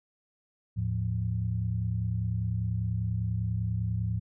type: tone cluster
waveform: sine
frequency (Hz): 79.1 / 109.2 / 174.2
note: D#2 / A2 / F3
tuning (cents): +29 / -13 / -4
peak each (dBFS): -35 / -28 / -36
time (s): 0.76-4.2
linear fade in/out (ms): 20
effects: none